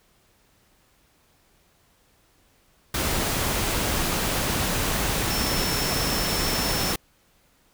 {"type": "tone in noise", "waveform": "sine", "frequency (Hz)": 5400, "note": "E8", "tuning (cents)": 41, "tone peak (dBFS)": -30, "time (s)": [5.3, 6.93], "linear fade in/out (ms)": 5, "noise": "pink", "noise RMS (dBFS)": -25, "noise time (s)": [2.94, 6.96], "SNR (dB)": -8, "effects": ["pink hiss -62 dBFS RMS until 7.73 s"]}